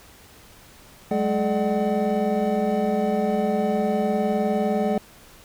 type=tone cluster; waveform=triangle; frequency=192.8 / 212.5 / 426.9 / 597 / 754 Hz; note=G3 / G#3 / G#4 / D5 / F#5; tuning=-28 / +40 / +48 / +28 / +32 cents; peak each=-28 / -22 / -24 / -25 / -26 dBFS; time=1.11-4.98 s; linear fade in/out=2 ms; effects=pink hiss -49 dBFS RMS until 5.44 s